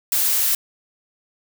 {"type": "noise", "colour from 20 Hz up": "blue", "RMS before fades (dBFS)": -19, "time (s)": [0.12, 0.55], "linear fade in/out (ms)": 2, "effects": []}